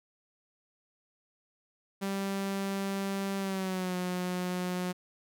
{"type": "tone with pitch glide", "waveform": "sawtooth", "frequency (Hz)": [196, 180.77], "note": ["G3", "F#3"], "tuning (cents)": [0, -40], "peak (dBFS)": -27, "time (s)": [2.01, 4.93], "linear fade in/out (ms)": 20, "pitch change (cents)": -140, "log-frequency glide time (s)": [3.38, 3.96], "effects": []}